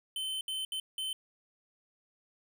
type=tone bursts at uneven times; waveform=square; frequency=3070 Hz; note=G7; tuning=37 cents flat; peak=-34 dBFS; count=4; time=0.16-0.41 / 0.48-0.65 / 0.72-0.8 / 0.98-1.13 s; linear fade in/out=2 ms; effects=none